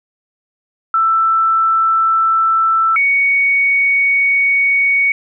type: tone pair in turn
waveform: sine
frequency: 1328 / 2233 Hz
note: E6 / C#7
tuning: +12 / +12 cents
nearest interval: major sixth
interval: 900 cents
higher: second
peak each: -10 dBFS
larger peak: neither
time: 0.94-2.96 / 2.96-5.12 s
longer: second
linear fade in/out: 2 ms
effects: none